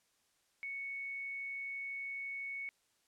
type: tone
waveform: sine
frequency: 2217 Hz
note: C#7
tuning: in tune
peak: -39 dBFS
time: 0.63-2.69 s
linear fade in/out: 0 ms
effects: white hiss -75 dBFS RMS until 3.07 s + low-pass 10000 Hz 12 dB/octave